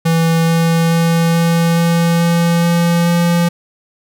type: tone with pitch steps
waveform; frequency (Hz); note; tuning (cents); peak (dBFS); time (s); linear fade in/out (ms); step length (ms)
square; 164.81 / 165.76 / 166.72 / 167.69 / 168.66 / 169.64 / 170.62 / 171.61; E3 / E3 / E3 / E3 / E3 / E3 / F3 / F3; 0 / +10 / +20 / +30 / +40 / +50 / -40 / -30; -11; 0.05-3.49; 10; 430
effects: none